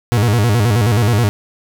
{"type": "tone with vibrato", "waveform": "40% pulse", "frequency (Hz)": 110.9, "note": "A2", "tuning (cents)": 14, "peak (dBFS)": -10, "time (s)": [0.12, 1.29], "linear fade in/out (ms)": 0, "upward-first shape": "square", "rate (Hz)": 9.4, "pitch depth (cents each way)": 140, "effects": []}